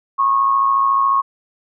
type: tone with amplitude modulation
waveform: sine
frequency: 1093 Hz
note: C#6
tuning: 25 cents flat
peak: -10 dBFS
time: 0.18-1.22 s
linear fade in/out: 20 ms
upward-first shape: sine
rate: 114 Hz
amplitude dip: 50%
effects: none